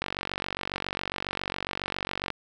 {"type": "click train", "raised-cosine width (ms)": 0.3, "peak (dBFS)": -13, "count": 109, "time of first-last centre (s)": [0.02, 2.303], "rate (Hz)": 47.3, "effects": []}